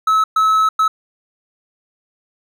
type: tone bursts at uneven times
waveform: triangle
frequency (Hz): 1295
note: E6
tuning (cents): -31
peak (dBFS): -9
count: 3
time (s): 0.07-0.24 / 0.36-0.69 / 0.79-0.88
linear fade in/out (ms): 5
effects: none